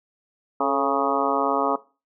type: harmonic tone with a mistuned harmonic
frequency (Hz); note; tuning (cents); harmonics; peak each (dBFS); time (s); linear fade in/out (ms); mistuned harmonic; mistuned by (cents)
138.1; C#3; -6; 2 / 3 / 4 / 5 / 6 / 7 / 8 / 9; -28 / -28 / -28 / -28 / -28 / -28 / -28 / -28; 0.6-1.76; 5; 3; +68
effects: noise-tail reverb RT60 0.3 s tail -17 dB re dry